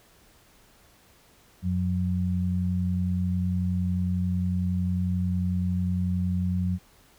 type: tone pair together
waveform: sine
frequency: 90.4 / 181.43 Hz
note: F#2 / F#3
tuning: -40 / -34 cents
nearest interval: octave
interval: 1206 cents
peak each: -26 dBFS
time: 1.62-6.79 s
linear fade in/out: 50 ms
effects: pink hiss -58 dBFS RMS until 7.18 s